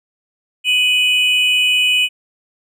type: tone pair together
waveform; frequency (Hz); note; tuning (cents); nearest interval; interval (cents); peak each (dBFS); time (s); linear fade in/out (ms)
triangle; 2505 / 2960; D#7 / F#7; +11 / 0; minor third; 289; -13; 0.64-2.09; 50
effects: none